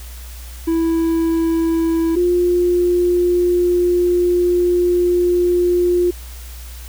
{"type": "tone pair in turn", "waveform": ["triangle", "sine"], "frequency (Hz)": [329.6, 353.6], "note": ["E4", "F4"], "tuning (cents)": [0, 22], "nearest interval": "minor second", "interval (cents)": 122, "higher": "second", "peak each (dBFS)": -12, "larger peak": "neither", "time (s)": [[0.67, 2.16], [2.16, 6.11]], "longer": "second", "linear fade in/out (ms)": 10, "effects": ["added 60 Hz sine -31 dBFS peak until 6.88 s", "white hiss -40 dBFS RMS until 6.88 s"]}